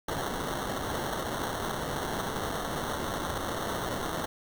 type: noise with sample-and-hold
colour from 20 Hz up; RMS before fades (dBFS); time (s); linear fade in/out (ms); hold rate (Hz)
blue; -33; 0.08-4.26; 5; 2450
effects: none